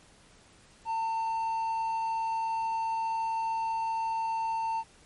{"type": "tone", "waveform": "triangle", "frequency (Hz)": 900, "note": "A5", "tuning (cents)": 39, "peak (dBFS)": -26, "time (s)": [0.85, 4.84], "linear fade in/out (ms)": 50, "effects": ["pink hiss -58 dBFS RMS until 5.05 s", "MP3 48 kbps"]}